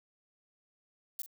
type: noise with echo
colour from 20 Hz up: violet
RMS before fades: -37 dBFS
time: 1.19-1.22 s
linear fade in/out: 2 ms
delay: 42 ms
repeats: 1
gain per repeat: -14 dB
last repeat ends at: 1.262 s
effects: none